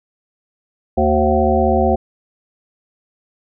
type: harmonic tone with a mistuned harmonic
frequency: 75.9 Hz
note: D#2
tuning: 42 cents flat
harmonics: 1 / 3 / 5 / 7 / 9 / 10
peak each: -19 / -19 / -19 / -19 / -19 / -19 dBFS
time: 0.97-1.96 s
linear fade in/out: 10 ms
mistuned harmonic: 5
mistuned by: -27 cents
effects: none